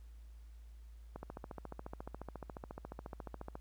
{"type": "click train", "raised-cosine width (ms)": 1, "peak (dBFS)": -30, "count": 35, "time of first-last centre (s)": [1.16, 3.554], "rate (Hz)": 14.2, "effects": ["added 56 Hz sine -51 dBFS peak until 3.6 s", "pink hiss -73 dBFS RMS until 3.6 s"]}